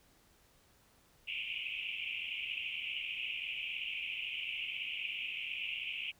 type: band-pass noise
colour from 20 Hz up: white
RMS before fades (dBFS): -40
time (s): 1.27-6.12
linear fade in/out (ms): 20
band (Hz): 2300 to 3000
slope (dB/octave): 96
effects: pink hiss -67 dBFS RMS until 6.19 s